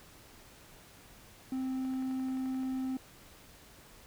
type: tone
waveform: triangle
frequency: 261.1 Hz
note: C4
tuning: 3 cents flat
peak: -30 dBFS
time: 1.52-2.97 s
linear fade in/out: 2 ms
type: click train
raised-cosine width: 0.5 ms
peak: -38 dBFS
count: 10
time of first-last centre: 1.85-2.633 s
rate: 11.5 Hz
effects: pink hiss -56 dBFS RMS until 4.06 s